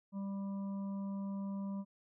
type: harmonic tone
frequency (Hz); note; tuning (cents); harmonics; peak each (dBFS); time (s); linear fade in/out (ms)
197; G3; +9; 1 / 3 / 5 / 6; -37 / -53 / -54 / -63; 0.12-1.85; 50
effects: none